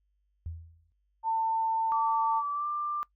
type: tone with exponential decay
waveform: sine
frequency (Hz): 82.41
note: E2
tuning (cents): 0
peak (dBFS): -32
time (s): 0.46-0.92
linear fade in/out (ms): 0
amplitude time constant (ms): 100
type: tone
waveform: sine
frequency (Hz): 896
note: A5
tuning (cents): +31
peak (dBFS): -25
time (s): 1.23-2.43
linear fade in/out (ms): 50
type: tone with pitch glide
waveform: sine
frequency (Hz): 1156 to 1186.4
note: D6 to D6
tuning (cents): -28 to +17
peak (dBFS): -29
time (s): 1.92-3.03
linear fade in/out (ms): 0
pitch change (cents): +45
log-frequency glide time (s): 2.52-2.67
effects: noise-tail reverb RT60 0.1 s tail -21 dB re dry + added 50 Hz sine -70 dBFS peak until 3.15 s

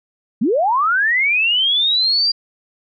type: linear sweep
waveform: sine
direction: up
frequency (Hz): 185 to 4800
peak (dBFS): -13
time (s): 0.41-2.32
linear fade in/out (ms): 10
effects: none

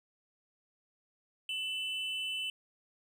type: tone pair together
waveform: triangle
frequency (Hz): 2663 / 3007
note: E7 / F#7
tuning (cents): +17 / +27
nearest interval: major second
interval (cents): 210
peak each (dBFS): -37 / -34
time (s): 1.49-2.5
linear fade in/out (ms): 2
effects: none

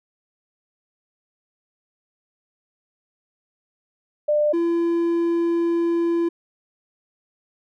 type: tone pair in turn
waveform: sine / triangle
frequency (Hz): 597 / 338.6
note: D5 / E4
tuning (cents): +28 / +46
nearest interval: minor seventh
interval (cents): 982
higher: first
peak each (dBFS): -16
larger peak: neither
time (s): 4.28-4.53 / 4.53-6.29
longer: second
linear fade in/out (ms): 10
effects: none

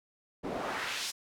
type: noise with band-pass filter sweep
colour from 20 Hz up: pink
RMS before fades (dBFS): -36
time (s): 0.43-1.12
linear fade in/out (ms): 20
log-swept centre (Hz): 300 to 6200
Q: 1.1
effects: none

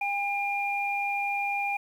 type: tone pair together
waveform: sine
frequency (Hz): 806 / 2404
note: G5 / D7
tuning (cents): +48 / +40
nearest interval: octave + perfect fifth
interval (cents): 1892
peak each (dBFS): -29 / -29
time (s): 0.01-1.77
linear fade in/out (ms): 5
effects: 9-bit

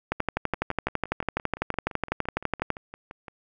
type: two click trains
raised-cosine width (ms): 0.5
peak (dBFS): -9 / -24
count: 32 / 19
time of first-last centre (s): 0.12-2.703 / 0.2-3.282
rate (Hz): 12 / 5.84
effects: none

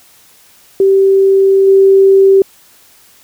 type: tone with level steps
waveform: sine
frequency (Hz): 388.4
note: G4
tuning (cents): -16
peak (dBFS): -5 / -3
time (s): 0.8-2.42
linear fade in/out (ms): 2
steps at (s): 1.67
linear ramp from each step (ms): 10
effects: white hiss -45 dBFS RMS until 3.23 s

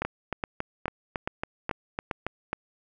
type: two click trains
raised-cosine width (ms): 0.5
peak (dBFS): -13 / -14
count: 7 / 9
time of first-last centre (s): 0.02-2.53 / 0.05-2.266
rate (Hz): 2.39 / 3.61
effects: none

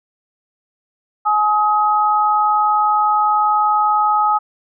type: tone pair together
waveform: sine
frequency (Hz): 844.3 / 1265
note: G#5 / D#6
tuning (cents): +28 / +28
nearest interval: perfect fifth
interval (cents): 700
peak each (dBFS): -15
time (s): 1.25-4.39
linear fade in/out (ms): 20
effects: none

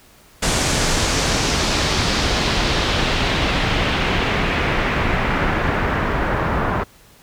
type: noise with low-pass filter sweep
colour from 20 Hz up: pink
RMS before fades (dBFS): -19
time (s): 0.42-6.84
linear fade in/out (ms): 10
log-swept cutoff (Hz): 7900 to 1300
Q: 1.4
effects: pink hiss -49 dBFS RMS until 7.22 s

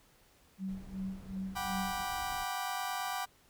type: tone with tremolo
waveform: sine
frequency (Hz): 190.8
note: G3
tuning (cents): -47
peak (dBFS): -34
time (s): 0.58-2.06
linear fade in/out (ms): 50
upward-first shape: sine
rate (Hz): 2.7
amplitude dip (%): 90
type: noise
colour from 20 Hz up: brown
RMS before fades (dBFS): -50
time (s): 0.68-2.45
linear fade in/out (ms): 10
type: chord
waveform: 35% pulse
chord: G major seventh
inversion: third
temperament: just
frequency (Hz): 735 / 784 / 980 / 1176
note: F#5 / G5 / B5 / D6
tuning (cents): -12 / 0 / -14 / +2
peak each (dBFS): -38 / -38 / -40 / -39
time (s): 1.55-3.26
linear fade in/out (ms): 20
effects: pink hiss -65 dBFS RMS until 3.49 s

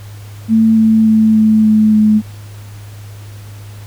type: tone with pitch steps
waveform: sine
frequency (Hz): 222.8 / 221 / 219.2 / 217.5 / 215.7 / 214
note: A3 / A3 / A3 / A3 / A3 / A3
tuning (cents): +22 / +8 / -6 / -20 / -34 / -48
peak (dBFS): -6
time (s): 0.48-2.22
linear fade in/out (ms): 50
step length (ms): 290
effects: added 103 Hz sine -29 dBFS peak until 3.86 s + pink hiss -41 dBFS RMS until 3.86 s

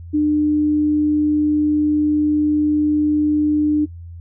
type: tone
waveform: sine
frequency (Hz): 300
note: D4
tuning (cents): +37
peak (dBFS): -13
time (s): 0.13-3.86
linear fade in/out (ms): 20
effects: noise-tail reverb RT60 0.1 s tail -22 dB re dry + added 85 Hz sine -32 dBFS peak until 4.2 s

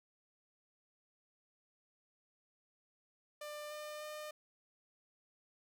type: tone with pitch steps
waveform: sawtooth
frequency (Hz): 596 / 602 / 606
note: D5 / D5 / D#5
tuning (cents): +25 / +43 / -46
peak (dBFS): -40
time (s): 3.41-4.31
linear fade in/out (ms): 5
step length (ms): 300
effects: none

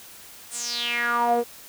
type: tone with band-pass filter sweep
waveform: sawtooth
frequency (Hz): 238.5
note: A#3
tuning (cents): +40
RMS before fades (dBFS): -24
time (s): 0.5-1.44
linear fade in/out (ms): 50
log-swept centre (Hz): 9500 to 480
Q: 6
effects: white hiss -45 dBFS RMS until 1.68 s

